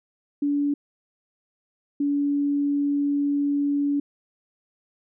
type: tone pair in turn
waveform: sine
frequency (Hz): 287.3 / 285.8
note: D4 / D4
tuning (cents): -38 / -47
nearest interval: unison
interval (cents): 9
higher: first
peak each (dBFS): -20 / -20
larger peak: neither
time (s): 0.42-0.74 / 2-4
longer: second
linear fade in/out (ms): 5
effects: none